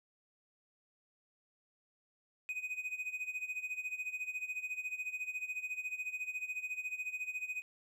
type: tone with tremolo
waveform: triangle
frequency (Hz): 2500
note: D#7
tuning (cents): +8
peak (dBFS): -33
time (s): 2.49-7.62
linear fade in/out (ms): 0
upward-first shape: sine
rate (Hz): 14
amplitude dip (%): 80
effects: none